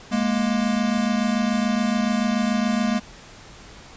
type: tone pair together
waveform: square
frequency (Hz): 208.4 / 235.4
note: G#3 / A#3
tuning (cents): +6 / +17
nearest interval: major second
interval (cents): 211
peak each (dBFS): -23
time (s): 0.11-3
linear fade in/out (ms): 20
effects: pink hiss -44 dBFS RMS until 3.96 s + resampled to 16000 Hz